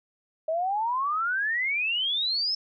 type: exponential sweep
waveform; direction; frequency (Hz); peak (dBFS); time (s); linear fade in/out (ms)
sine; up; 622.3 to 5320; -24; 0.48-2.55; 5
effects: none